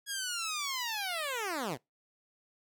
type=linear sweep; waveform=10% pulse; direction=down; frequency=1671 to 107 Hz; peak=-25 dBFS; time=0.06-1.78 s; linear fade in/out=50 ms; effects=noise-tail reverb RT60 0.2 s tail -25 dB re dry

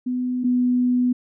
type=tone pair in turn; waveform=sine; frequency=250.4 / 248.1 Hz; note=B3 / B3; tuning=+24 / +8 cents; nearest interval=unison; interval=16 cents; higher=first; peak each=-21 / -16 dBFS; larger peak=second; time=0.06-0.44 / 0.44-1.13 s; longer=second; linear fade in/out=10 ms; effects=none

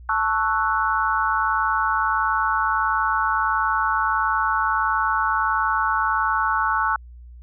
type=chord; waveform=sine; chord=F# minor seventh; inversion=first; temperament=equal; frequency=880 / 1108.7 / 1318.5 / 1480 Hz; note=A5 / C#6 / E6 / F#6; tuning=0 / 0 / 0 / 0 cents; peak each=-24 dBFS; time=0.09-6.96 s; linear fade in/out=2 ms; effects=added 60 Hz sine -39 dBFS peak until 7.42 s

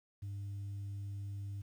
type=tone; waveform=sine; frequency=99.8 Hz; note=G2; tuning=32 cents sharp; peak=-37 dBFS; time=0.22-1.62 s; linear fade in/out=10 ms; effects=tanh soft clip ceiling -38 dBFS + 11-bit

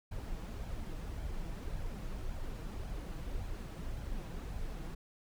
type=noise with flanger; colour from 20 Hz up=brown; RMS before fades=-40 dBFS; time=0.11-4.95 s; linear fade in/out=10 ms; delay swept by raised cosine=1.2 to 6.3 ms; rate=1.8 Hz; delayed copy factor=+0.5; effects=none

